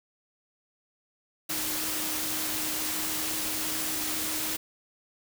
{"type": "tone in noise", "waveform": "sine", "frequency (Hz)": 311.1, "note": "D#4", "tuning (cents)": 0, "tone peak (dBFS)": -40, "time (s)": [1.49, 4.57], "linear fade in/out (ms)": 10, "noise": "white", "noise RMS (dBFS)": -31, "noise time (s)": [1.49, 4.57], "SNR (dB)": -12, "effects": []}